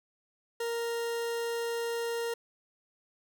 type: tone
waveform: 40% pulse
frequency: 466.2 Hz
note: A#4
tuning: in tune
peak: -30 dBFS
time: 0.6-2.34 s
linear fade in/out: 5 ms
effects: none